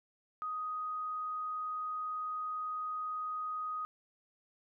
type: tone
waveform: sine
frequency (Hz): 1249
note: D#6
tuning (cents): +6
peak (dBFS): -35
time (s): 0.42-3.85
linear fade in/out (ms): 0
effects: none